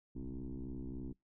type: tone with frequency modulation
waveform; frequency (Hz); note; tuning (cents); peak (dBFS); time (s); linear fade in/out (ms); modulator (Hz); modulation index
sine; 132.8; C3; +26; -39; 0.15-1.13; 10; 63.5; 3.1
effects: noise-tail reverb RT60 0.2 s tail -26 dB re dry + tanh soft clip ceiling -36 dBFS